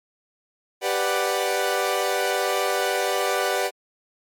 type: chord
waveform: sawtooth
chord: G major seventh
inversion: none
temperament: equal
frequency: 392 / 493.9 / 587.3 / 740 Hz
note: G4 / B4 / D5 / F#5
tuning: 0 / 0 / 0 / 0 cents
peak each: -23 dBFS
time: 0.81-3.71 s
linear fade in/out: 50 ms
effects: MP3 64 kbps